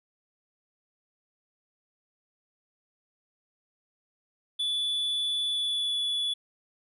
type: tone with pitch glide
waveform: triangle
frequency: 3457 to 3427 Hz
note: A7 to A7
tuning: -31 to -46 cents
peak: -25 dBFS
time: 4.59-6.34 s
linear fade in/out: 10 ms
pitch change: -15 cents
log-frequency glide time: 5.47-5.98 s
effects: resampled to 32000 Hz